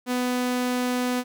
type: tone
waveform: sawtooth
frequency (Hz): 248.9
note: B3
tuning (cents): +14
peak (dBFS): -19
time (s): 0.06-1.24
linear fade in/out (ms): 50
effects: none